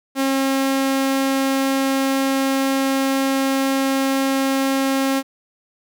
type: tone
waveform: sawtooth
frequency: 269.8 Hz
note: C#4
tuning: 47 cents flat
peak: -13 dBFS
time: 0.15-5.23 s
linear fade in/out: 50 ms
effects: none